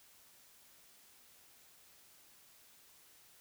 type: silence
effects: white hiss -63 dBFS RMS until 3.4 s